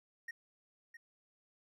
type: tone with echo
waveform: triangle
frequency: 1864.7 Hz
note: A#6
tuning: in tune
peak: -39 dBFS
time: 0.28-0.31 s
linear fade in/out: 5 ms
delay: 660 ms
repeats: 1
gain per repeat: -10 dB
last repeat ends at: 0.97 s
effects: none